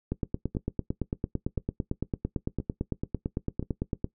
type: two click trains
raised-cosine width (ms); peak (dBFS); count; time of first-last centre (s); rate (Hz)
3; -21 / -15; 4 / 36; 0.55-3.627 / 0.12-4.044; 0.975 / 8.92
effects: noise-tail reverb RT60 0.1 s tail -18 dB re dry